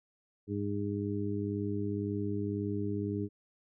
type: harmonic tone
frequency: 101.9 Hz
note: G#2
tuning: 32 cents flat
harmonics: 1 / 2 / 3 / 4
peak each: -36 / -37 / -36 / -38 dBFS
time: 0.47-3.29 s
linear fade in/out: 50 ms
effects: none